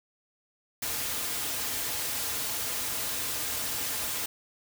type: noise with comb filter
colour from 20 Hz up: white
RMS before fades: -32 dBFS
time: 0.82-4.26 s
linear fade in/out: 5 ms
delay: 5.3 ms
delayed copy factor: -0.55
effects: none